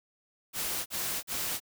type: noise bursts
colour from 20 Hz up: white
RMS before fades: -33 dBFS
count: 3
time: 0.53-1.602 s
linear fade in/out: 50 ms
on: 330 ms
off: 41 ms
effects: none